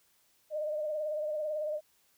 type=tone with vibrato; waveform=sine; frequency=609 Hz; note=D#5; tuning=37 cents flat; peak=-31 dBFS; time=0.5-1.81 s; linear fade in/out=50 ms; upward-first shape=triangle; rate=18 Hz; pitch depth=58 cents each way; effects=white hiss -69 dBFS RMS until 2.17 s